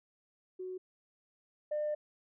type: tone pair in turn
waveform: sine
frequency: 370 / 600.6 Hz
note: F#4 / D5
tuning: 0 / +39 cents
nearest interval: minor sixth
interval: 839 cents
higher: second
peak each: -38 / -30 dBFS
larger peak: second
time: 0.59-0.78 / 1.71-1.95 s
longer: second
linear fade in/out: 10 ms
effects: tanh soft clip ceiling -28 dBFS